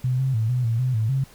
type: tone with pitch steps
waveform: sine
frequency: 127.1 / 132.5 / 110.9 / 125.2 / 114.4 / 128 / 110.1 / 134.4 Hz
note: C3 / C3 / A2 / B2 / A#2 / C3 / A2 / C3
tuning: -50 / +22 / +14 / +24 / -32 / -38 / +2 / +47 cents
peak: -19 dBFS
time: 0.04-1.24 s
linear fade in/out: 5 ms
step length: 150 ms
effects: pink hiss -50 dBFS RMS until 1.34 s